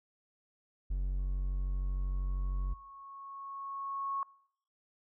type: tone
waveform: triangle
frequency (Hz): 46.45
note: F#1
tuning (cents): +7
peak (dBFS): -28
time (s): 0.9-2.74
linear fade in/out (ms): 10
type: tone with exponential growth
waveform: sine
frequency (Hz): 1100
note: C#6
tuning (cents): -14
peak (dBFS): -31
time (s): 1.19-4.23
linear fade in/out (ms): 1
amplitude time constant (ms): 660
effects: noise-tail reverb RT60 0.7 s tail -24 dB re dry